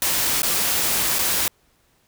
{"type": "noise with dropouts", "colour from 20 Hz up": "white", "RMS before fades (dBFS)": -21, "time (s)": [0.02, 1.48], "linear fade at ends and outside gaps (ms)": 1, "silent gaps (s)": [[0.42, 0.431], [1.186, 1.19]], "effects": ["pink hiss -62 dBFS RMS until 2.07 s"]}